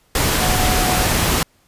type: tone in noise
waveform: sine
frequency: 734 Hz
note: F#5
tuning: 14 cents flat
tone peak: -23 dBFS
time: 0.41-1.06 s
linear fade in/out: 2 ms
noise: pink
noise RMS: -17 dBFS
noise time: 0.15-1.43 s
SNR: -9 dB
effects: pink hiss -58 dBFS RMS until 1.67 s + resampled to 32000 Hz